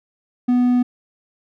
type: tone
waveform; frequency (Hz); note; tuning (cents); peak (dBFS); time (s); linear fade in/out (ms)
triangle; 246.9; B3; 0; -11; 0.48-0.83; 10
effects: none